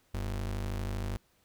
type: ring-modulated tone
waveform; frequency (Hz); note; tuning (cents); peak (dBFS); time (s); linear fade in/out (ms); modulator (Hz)
square; 71.1; C#2; +45; -30; 0.14-1.17; 0; 26.3
effects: pink hiss -69 dBFS RMS until 1.44 s

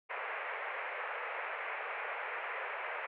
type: band-pass noise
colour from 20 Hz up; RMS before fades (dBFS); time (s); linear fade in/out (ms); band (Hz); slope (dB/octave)
white; -40; 0.09-3.07; 20; 450 to 2400; 48
effects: none

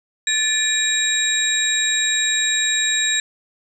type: tone cluster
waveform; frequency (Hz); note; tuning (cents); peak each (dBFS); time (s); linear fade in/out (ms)
sine; 1752 / 2392 / 3820 / 7490; A6 / D7 / A#7 / A#8; -8 / +31 / +42 / +7; -22 / -29 / -21 / -21; 0.27-3.2; 2
effects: none

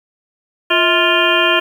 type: harmonic tone with a mistuned harmonic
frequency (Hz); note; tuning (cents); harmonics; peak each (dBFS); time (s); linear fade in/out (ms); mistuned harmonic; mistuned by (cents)
349.2; F4; 0; 1 / 2 / 3 / 4 / 5 / 7 / 8 / 9; -19 / -19 / -19 / -19 / -19 / -19 / -19 / -19; 0.7-1.6; 10; 2; -130
effects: 7-bit

